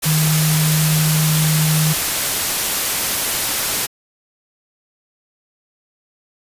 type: tone in noise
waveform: sine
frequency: 155.56 Hz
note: D#3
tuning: in tune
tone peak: -14 dBFS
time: 0.05-1.94 s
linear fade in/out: 20 ms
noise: white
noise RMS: -19 dBFS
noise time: 0.02-3.87 s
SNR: +2 dB
effects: resampled to 32000 Hz